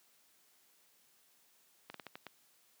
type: slowing click train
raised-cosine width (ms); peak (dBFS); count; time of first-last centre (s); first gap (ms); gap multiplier
0.3; -29; 6; 1.9-2.267; 43; 1.27
effects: white hiss -69 dBFS RMS until 2.8 s + high-pass 150 Hz 12 dB/octave